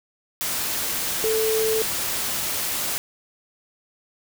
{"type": "tone in noise", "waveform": "sine", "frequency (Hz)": 440.4, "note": "A4", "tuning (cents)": 2, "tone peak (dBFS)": -20, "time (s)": [1.24, 1.82], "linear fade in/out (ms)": 0, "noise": "white", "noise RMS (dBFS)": -26, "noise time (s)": [0.41, 2.98], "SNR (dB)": 3, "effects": []}